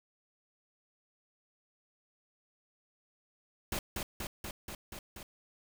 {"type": "noise with echo", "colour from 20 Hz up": "pink", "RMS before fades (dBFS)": -35, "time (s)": [3.72, 3.79], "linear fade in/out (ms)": 2, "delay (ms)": 240, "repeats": 6, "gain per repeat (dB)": -2, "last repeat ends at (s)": 5.23, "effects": []}